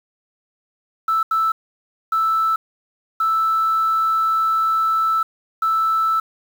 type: tone bursts at uneven times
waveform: sine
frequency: 1318.5 Hz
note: E6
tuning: in tune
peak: -14 dBFS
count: 5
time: 1.08-1.23 / 1.31-1.52 / 2.12-2.56 / 3.2-5.23 / 5.62-6.2 s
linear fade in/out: 5 ms
effects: tanh soft clip ceiling -12 dBFS + 7-bit